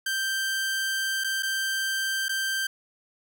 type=tone with dropouts; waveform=sawtooth; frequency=1568 Hz; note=G6; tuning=in tune; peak=-22 dBFS; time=0.06-2.67 s; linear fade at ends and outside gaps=5 ms; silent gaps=1.239-1.243 / 1.425-1.43 / 2.284-2.292 s; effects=none